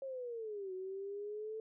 sine linear two-way sweep, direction down then up, 546 to 369.3 to 442.4 Hz, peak -40 dBFS, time 0.02-1.6 s, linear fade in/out 2 ms, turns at 0.73 s, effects none

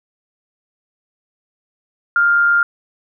sine tone with amplitude modulation, 1400 Hz, F6, 4 cents sharp, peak -9 dBFS, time 2.16-2.63 s, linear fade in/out 2 ms, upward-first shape sine, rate 148 Hz, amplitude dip 30%, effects none

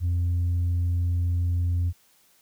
sine tone, 87.31 Hz, F2, in tune, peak -19 dBFS, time 0-1.93 s, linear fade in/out 50 ms, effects tanh soft clip ceiling -20 dBFS + white hiss -61 dBFS RMS until 2.41 s

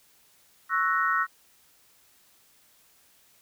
sine chord, F# dominant seventh, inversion second, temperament equal, 1108.7 / 1318.5 / 1480 / 1864.7 Hz, C#6 / E6 / F#6 / A#6, 0 / 0 / 0 / 0 cents, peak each -29 / -26 / -28 / -29 dBFS, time 0.69-1.27 s, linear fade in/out 50 ms, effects white hiss -61 dBFS RMS until 3.41 s

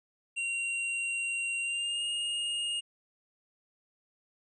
square tone with pitch glide, 2757 to 2846 Hz, F7 to F7, -23 to +32 cents, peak -31 dBFS, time 0.36-2.81 s, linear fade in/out 20 ms, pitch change +55 cents, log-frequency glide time 1.61-2.04 s, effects resampled to 22050 Hz

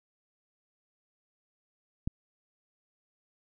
click, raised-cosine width 5 ms, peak -18 dBFS, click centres 2.075 s, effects none

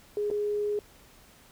sine tone with dropouts, 415.3 Hz, G#4, in tune, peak -26 dBFS, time 0.17-0.79 s, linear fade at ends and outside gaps 1 ms, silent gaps 0.302-0.312 s, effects pink hiss -56 dBFS RMS until 1.51 s

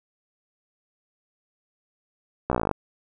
slowing click train, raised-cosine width 1 ms, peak -9 dBFS, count 13, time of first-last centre 2.5-2.713 s, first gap 15 ms, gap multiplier 1.03, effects none

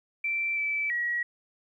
sine tone with pitch steps, 2341 / 2314 / 1913 Hz, D7 / D7 / A#6, -6 / -26 / +44 cents, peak -26 dBFS, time 0.24-1.23 s, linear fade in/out 5 ms, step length 330 ms, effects 11-bit

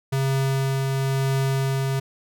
square tone with tremolo, 135 Hz, C#3, 45 cents flat, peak -20 dBFS, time 0.12-2 s, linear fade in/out 10 ms, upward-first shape triangle, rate 1 Hz, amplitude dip 25%, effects none

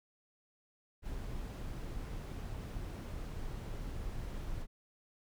brown noise, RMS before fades -41 dBFS, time 1.02-4.67 s, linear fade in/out 50 ms, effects none

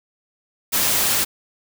white noise, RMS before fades -19 dBFS, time 0.72-1.25 s, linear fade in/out 20 ms, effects none

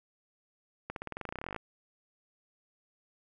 accelerating click train, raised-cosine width 0.5 ms, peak -22 dBFS, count 20, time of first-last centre 0.9-1.563 s, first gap 62 ms, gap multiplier 0.93, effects none

